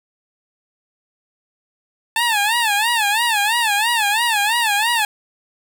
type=tone with vibrato; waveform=15% pulse; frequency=880 Hz; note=A5; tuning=in tune; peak=-9 dBFS; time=2.16-5.05 s; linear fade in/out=2 ms; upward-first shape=sine; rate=3 Hz; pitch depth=150 cents each way; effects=none